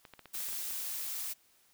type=clicks; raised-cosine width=0.3 ms; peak=-33 dBFS; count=9; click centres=0.052 / 0.137 / 0.193 / 0.257 / 0.348 / 0.405 / 0.487 / 0.529 / 0.709 s
type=noise; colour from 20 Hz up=blue; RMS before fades=-38 dBFS; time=0.33-1.34 s; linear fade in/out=20 ms
effects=white hiss -67 dBFS RMS until 1.73 s